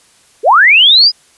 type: linear sweep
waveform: sine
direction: up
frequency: 370 to 5050 Hz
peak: -3 dBFS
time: 0.43-1.12 s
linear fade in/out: 50 ms
effects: white hiss -48 dBFS RMS until 1.37 s + resampled to 24000 Hz